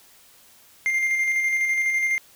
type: tone with tremolo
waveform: triangle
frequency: 2105 Hz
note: C7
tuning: 10 cents sharp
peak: -17 dBFS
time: 0.86-2.18 s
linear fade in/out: 0 ms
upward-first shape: square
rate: 12 Hz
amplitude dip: 30%
effects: white hiss -53 dBFS RMS until 2.35 s